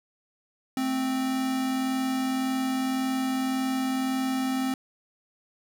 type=tone pair together; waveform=square; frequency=219.8 / 261.6 Hz; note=A3 / C4; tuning=-2 / 0 cents; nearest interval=minor third; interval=302 cents; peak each=-37 / -26 dBFS; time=0.77-4.74 s; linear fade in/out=2 ms; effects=none